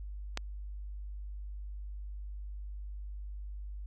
click, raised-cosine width 0.2 ms, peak -16 dBFS, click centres 0.374 s, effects added 50 Hz sine -39 dBFS peak until 3.86 s

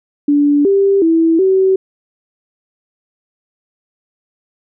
sine tone with pitch steps, 289.6 / 394.5 / 327.5 / 380.5 Hz, D4 / G4 / E4 / F#4, -24 / +11 / -11 / +48 cents, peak -8 dBFS, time 0.28-1.76 s, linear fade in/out 5 ms, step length 370 ms, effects none

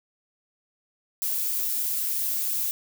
violet noise, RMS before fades -27 dBFS, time 1.22-2.71 s, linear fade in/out 0 ms, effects none

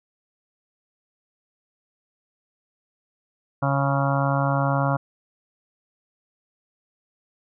harmonic tone, 138.59 Hz, C#3, in tune, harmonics 1 / 2 / 4 / 5 / 6 / 7 / 8 / 9 / 10, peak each -22 / -29 / -28 / -29 / -31 / -31 / -30 / -34 / -31 dBFS, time 3.62-4.97 s, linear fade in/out 10 ms, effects none

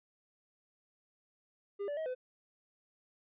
triangle tone with pitch steps, 402.6 / 580 / 635 / 507 Hz, G4 / D5 / D#5 / B4, +46 / -22 / +35 / +45 cents, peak -33 dBFS, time 1.79-2.15 s, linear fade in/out 20 ms, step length 90 ms, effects resampled to 8000 Hz

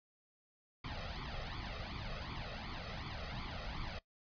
pink noise with flanger, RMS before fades -43 dBFS, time 0.84-3.99 s, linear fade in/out 5 ms, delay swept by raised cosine 0.88 to 1.6 ms, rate 2.7 Hz, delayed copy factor +0.8, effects noise-tail reverb RT60 0.1 s tail -20 dB re dry + resampled to 11025 Hz

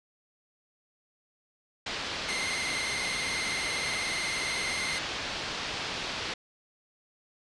white low-pass noise, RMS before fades -35 dBFS, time 1.86-6.34 s, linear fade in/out 5 ms, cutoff 4700 Hz, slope 24 dB/octave
sawtooth tone with vibrato, 2093 Hz, C7, in tune, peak -28 dBFS, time 2.28-4.99 s, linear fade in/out 10 ms, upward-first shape sine, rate 20 Hz, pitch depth 55 cents each way
effects resampled to 24000 Hz

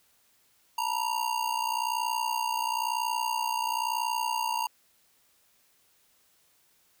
square ring-modulated tone, 932.3 Hz, A#5, in tune, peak -25 dBFS, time 0.78-4.67 s, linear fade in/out 2 ms, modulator 30.5 Hz, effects white hiss -66 dBFS RMS until 7 s

